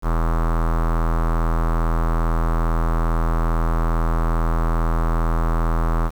square tone with low-pass filter, 41.18 Hz, E1, 1 cent flat, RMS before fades -19 dBFS, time 0.02-6.11 s, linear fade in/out 50 ms, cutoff 1200 Hz, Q 3.7, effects 7-bit

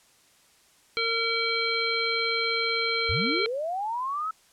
harmonic tone, 457.9 Hz, A#4, 31 cents flat, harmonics 1 / 3 / 5 / 7 / 9, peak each -31 / -32 / -28 / -33 / -30 dBFS, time 0.97-3.46 s, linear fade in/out 0 ms
sine linear sweep, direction up, 62.8 to 1318.5 Hz, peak -27 dBFS, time 3.09-4.31 s, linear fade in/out 5 ms
effects white hiss -60 dBFS RMS until 4.52 s + low-pass 10000 Hz 12 dB/octave

